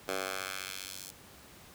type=tone with high-pass filter sweep; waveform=10% pulse; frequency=95 Hz; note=F#2; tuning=46 cents sharp; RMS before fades=-39 dBFS; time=0.08-1.11 s; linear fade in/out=5 ms; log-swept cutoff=480 to 6300 Hz; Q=0.81; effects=pink hiss -54 dBFS RMS until 1.74 s + high-pass 60 Hz 12 dB/octave